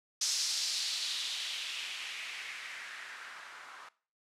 violet noise with low-pass filter sweep, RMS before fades -38 dBFS, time 0.21-3.89 s, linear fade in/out 5 ms, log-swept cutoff 5600 to 1200 Hz, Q 2.4, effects noise-tail reverb RT60 0.4 s tail -19 dB re dry + low-pass 11000 Hz 12 dB/octave

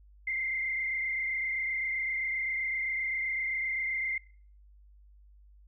sine tone with frequency modulation, 2093 Hz, C7, in tune, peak -29 dBFS, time 0.27-4.18 s, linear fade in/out 5 ms, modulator 27.7 Hz, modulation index 1.8, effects noise-tail reverb RT60 0.5 s tail -25 dB re dry + added 50 Hz sine -54 dBFS peak until 5.67 s

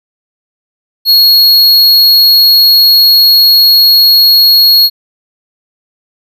square tone, 4315 Hz, C#8, 47 cents flat, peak -3 dBFS, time 1.05-4.9 s, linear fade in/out 50 ms, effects none

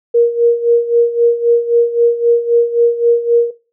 sine tone with tremolo, 470.8 Hz, A#4, 17 cents sharp, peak -5 dBFS, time 0.14-3.51 s, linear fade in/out 10 ms, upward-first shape sine, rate 3.8 Hz, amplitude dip 75%, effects noise-tail reverb RT60 0.3 s tail -17 dB re dry

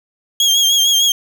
30% pulse tone with vibrato, 3249 Hz, G#7, 39 cents flat, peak -8 dBFS, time 0.4-1.12 s, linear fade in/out 2 ms, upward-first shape sine, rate 6.6 Hz, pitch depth 47 cents each way, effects none

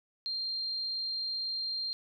sine tone, 4186 Hz, C8, in tune, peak -32 dBFS, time 0.26-1.93 s, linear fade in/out 0 ms, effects none

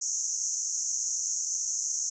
pink band-pass noise, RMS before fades -31 dBFS, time 0.01-2.1 s, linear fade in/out 10 ms, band 5900 to 6900 Hz, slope 96 dB/octave, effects none

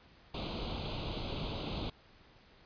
pink noise with comb filter, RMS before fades -38 dBFS, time 0.34-1.9 s, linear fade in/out 5 ms, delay 0.28 ms, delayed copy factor +0.9, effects pink hiss -61 dBFS RMS until 2.65 s + resampled to 11025 Hz

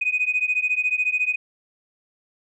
sine beating tone pair, 2489 / 2503 Hz, D#7 / D#7, 0 / +10 cents, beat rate 14 Hz, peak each -22 dBFS, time 0.01-1.36 s, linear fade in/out 10 ms, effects tanh soft clip ceiling -12 dBFS

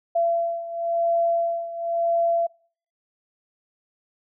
sine beating tone pair, 677 / 677.96 Hz, E5 / E5, +46 / +48 cents, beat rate 0.96 Hz, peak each -22 / -26 dBFS, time 0.15-2.47 s, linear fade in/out 10 ms, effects noise-tail reverb RT60 0.5 s tail -25 dB re dry

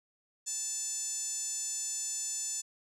5% pulse tone with band-pass filter, 880 Hz, A5, in tune, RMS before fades -36 dBFS, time 0.46-2.62 s, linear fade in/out 20 ms, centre 7100 Hz, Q 5.4, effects none

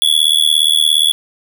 square tone with amplitude modulation, 3401 Hz, G#7, 40 cents sharp, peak -6 dBFS, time 0.02-1.12 s, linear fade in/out 0 ms, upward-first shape sine, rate 77.2 Hz, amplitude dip 100%, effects none

